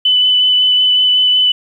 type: tone with vibrato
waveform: sine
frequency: 3000 Hz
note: F#7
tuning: 23 cents sharp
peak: -8 dBFS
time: 0.05-1.52 s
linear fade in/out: 5 ms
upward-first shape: sine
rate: 5.4 Hz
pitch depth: 10 cents each way
effects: 8-bit